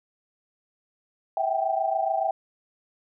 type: tone cluster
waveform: sine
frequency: 653 / 765 / 792 Hz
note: E5 / G5 / G5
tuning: -17 / -42 / +18 cents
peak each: -27 dBFS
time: 1.37-2.31 s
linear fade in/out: 2 ms
effects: none